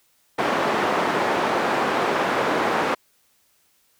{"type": "band-pass noise", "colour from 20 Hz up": "white", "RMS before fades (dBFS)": -22, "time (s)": [0.38, 2.95], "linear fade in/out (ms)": 10, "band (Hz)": [250, 1100], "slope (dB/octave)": 12, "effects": ["white hiss -63 dBFS RMS until 3.99 s"]}